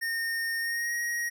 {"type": "tone with pitch glide", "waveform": "square", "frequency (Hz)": [1835, 1888.8], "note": ["A#6", "A#6"], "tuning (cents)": [-28, 22], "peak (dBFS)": -29, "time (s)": [0.01, 1.3], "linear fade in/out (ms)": 20, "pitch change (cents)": 50, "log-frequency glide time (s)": [0.59, 0.94], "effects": []}